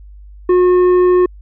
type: tone with tanh clipping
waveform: triangle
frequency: 361.3 Hz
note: F#4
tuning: 41 cents flat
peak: -9 dBFS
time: 0.49-1.26 s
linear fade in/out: 5 ms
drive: 12 dB
effects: added 50 Hz sine -34 dBFS peak until 1.41 s